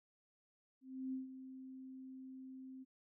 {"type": "tone with ADSR envelope", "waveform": "sine", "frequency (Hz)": 261.6, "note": "C4", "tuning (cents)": 0, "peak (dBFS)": -38, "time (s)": [0.81, 2.85], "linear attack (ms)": 320, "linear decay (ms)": 140, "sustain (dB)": -11, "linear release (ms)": 28, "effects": []}